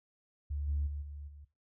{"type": "tone with level steps", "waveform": "sine", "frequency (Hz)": 72.5, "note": "D2", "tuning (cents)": -22, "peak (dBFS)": [-33, -29, -36, -42, -49], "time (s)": [0.5, 1.45], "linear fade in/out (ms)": 10, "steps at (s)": [0.67, 0.86, 1.01, 1.27], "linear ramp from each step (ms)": 20, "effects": ["noise-tail reverb RT60 0.3 s tail -18 dB re dry", "tanh soft clip ceiling -25 dBFS"]}